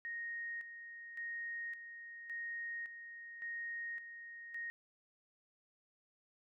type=tone with tremolo; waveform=sine; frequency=1864.7 Hz; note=A#6; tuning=in tune; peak=-40 dBFS; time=0.05-4.7 s; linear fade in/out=0 ms; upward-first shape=square; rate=0.89 Hz; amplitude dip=60%; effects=none